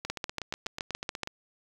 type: two click trains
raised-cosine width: 0.2 ms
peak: -18 / -14 dBFS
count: 11 / 9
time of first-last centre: 0.05-1.274 / 0.1-1.233 s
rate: 8.17 / 7.06 Hz
effects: 7-bit